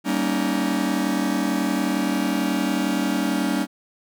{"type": "chord", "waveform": "45% pulse", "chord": "Eb dominant seventh", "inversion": "first", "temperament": "just", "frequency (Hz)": [194.45, 233.3, 280, 311.1], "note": ["G3", "Bb3", "Db4", "Eb4"], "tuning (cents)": [-14, 2, 18, 0], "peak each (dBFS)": [-26, -27, -25, -27], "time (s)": [0.04, 3.67], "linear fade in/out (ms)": 50, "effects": []}